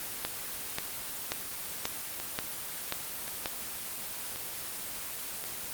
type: two click trains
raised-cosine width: 0.2 ms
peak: -12 / -20 dBFS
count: 7 / 4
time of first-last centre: 0.25-3.459 / 2.2-5.44 s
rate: 1.87 / 0.926 Hz
effects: white hiss -38 dBFS RMS until 5.73 s + Opus 24 kbps